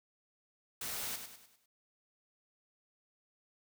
white noise with echo, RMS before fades -40 dBFS, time 0.81-1.16 s, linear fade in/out 5 ms, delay 100 ms, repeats 5, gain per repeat -7 dB, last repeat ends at 1.66 s, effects none

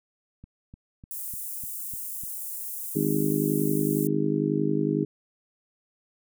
click train, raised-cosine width 5 ms, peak -32 dBFS, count 7, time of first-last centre 0.44-2.236 s, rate 3.34 Hz
white high-pass noise, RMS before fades -35 dBFS, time 1.11-4.07 s, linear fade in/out 0 ms, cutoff 8700 Hz, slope 24 dB/octave
harmonic tone, 51 Hz, G#1, 31 cents flat, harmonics 3 / 4 / 5 / 6 / 7 / 8, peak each -29 / -30 / -30 / -27 / -36 / -29 dBFS, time 2.95-5.05 s, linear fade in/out 10 ms
effects none

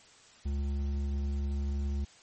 triangle tone with hard clipping, 70.2 Hz, C#2, 22 cents sharp, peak -31 dBFS, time 0.45-2.05 s, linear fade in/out 10 ms, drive 12 dB, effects white hiss -57 dBFS RMS until 2.22 s + MP3 32 kbps

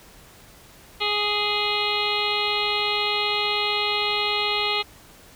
harmonic tone, 415.9 Hz, G#4, 2 cents sharp, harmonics 1 / 2 / 3 / 5 / 6 / 7 / 8 / 9 / 10, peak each -30 / -30 / -30 / -30 / -30 / -30 / -30 / -30 / -30 dBFS, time 1-4.83 s, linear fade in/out 20 ms, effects pink hiss -49 dBFS RMS until 5.35 s

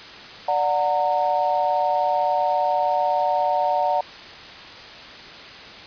sine chord, D augmented, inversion none, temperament just, 587.3 / 734.2 / 917.7 Hz, D5 / F#5 / A#5, 0 / -14 / -27 cents, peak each -24 / -21 / -23 dBFS, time 0.48-4.01 s, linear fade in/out 5 ms, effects white hiss -39 dBFS RMS until 5.86 s + resampled to 11025 Hz

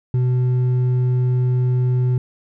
sine tone with hard clipping, 125.5 Hz, B2, 28 cents sharp, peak -16 dBFS, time 0.14-2.18 s, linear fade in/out 2 ms, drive 4 dB, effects none

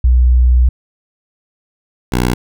sine / 10% pulse tone pair in turn, 61.74 / 61.21 Hz, B1 / B1, 0 / -15 cents, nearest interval unison, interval 15 cents, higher first, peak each -6 / -4 dBFS, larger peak second, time 0.04-0.69 / 2.12-2.34 s, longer first, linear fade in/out 5 ms, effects none

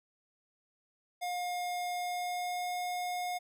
square tone with pitch glide, 713 to 718 Hz, F5 to F5, +36 to +48 cents, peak -34 dBFS, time 1.21-3.39 s, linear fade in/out 20 ms, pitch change +12 cents, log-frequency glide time 1.92-2.74 s, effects none

